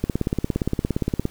click train, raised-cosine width 3 ms, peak -8 dBFS, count 22, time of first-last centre 0.04-1.254 s, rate 17.3 Hz, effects pink hiss -49 dBFS RMS until 1.3 s

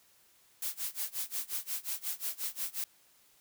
blue noise with tremolo, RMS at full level -34 dBFS, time 0.62-2.84 s, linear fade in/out 2 ms, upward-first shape sine, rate 5.6 Hz, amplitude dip 95%, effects white hiss -65 dBFS RMS until 3.4 s

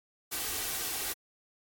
white noise with comb filter, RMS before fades -34 dBFS, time 0.31-1.14 s, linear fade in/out 20 ms, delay 2.6 ms, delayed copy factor +0.5, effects AAC 64 kbps

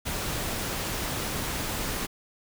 pink noise, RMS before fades -31 dBFS, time 0.05-2.07 s, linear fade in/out 20 ms, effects none

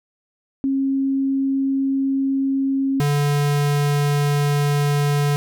sine / square tone pair in turn, 270.8 / 144.74 Hz, C#4 / D3, -40 / -25 cents, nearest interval major seventh, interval 1085 cents, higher first, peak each -17 dBFS, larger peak neither, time 0.64-3 / 3-5.36 s, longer neither, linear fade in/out 0 ms, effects none

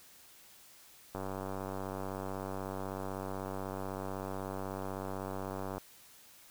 click train, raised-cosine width 1 ms, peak -25 dBFS, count 446, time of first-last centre 1.15-5.781 s, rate 96.1 Hz, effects white hiss -58 dBFS RMS until 6.5 s

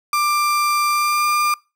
35% pulse tone with pitch glide, 1185 to 1198.1 Hz, D6 to D6, +15 to +34 cents, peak -14 dBFS, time 0.13-1.54 s, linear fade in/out 2 ms, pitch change +19 cents, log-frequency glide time 0.89-1.27 s, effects noise-tail reverb RT60 0.3 s tail -25 dB re dry

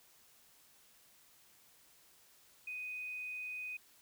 sine tone, 2496 Hz, D#7, 5 cents sharp, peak -40 dBFS, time 2.67-3.77 s, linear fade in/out 5 ms, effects white hiss -65 dBFS RMS until 4.01 s

